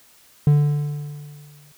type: tone with exponential decay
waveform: triangle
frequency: 146.83 Hz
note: D3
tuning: in tune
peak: -8 dBFS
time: 0.47-1.72 s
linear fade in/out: 2 ms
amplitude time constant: 270 ms
effects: white hiss -53 dBFS RMS until 1.77 s